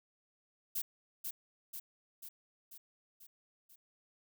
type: noise with echo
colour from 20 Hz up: violet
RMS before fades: -36 dBFS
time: 0.75-0.82 s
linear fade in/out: 10 ms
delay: 490 ms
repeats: 6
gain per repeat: -4 dB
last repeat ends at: 3.76 s
effects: none